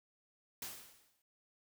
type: noise with exponential decay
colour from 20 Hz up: white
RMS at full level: -42 dBFS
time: 0.62-1.22 s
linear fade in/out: 2 ms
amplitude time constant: 130 ms
effects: none